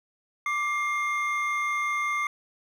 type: tone pair together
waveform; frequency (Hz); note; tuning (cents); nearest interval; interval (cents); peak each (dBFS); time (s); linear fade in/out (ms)
triangle; 1174.7 / 2120; D6 / C7; 0 / +22; minor seventh; 1022; -26; 0.46-2.27; 2
effects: none